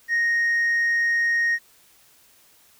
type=tone with tanh clipping; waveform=sine; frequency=1864.7 Hz; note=A#6; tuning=in tune; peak=-19 dBFS; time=0.08-1.59 s; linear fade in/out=50 ms; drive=1 dB; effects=white hiss -56 dBFS RMS until 2.79 s